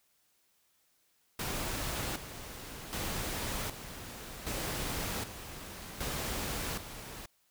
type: noise with tremolo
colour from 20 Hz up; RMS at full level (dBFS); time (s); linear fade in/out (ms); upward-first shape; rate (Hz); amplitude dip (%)
pink; -36; 1.39-7.26; 5; square; 0.65; 65
effects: white hiss -72 dBFS RMS until 7.5 s